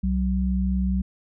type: tone pair together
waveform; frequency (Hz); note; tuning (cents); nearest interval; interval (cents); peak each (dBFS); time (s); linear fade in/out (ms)
sine; 64 / 188.6; C2 / F#3; -38 / +33; octave + perfect fifth; 1871; -23; 0.03-1.02; 10
effects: none